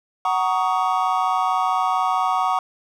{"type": "chord", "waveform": "triangle", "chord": "D# minor seventh", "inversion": "first", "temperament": "just", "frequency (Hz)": [746.7, 933.4, 1120.1, 1244.5], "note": ["F#5", "A#5", "C#6", "D#6"], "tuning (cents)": [16, 2, 18, 0], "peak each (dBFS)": [-20, -23, -21, -24], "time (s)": [0.25, 2.59], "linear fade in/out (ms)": 2, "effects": []}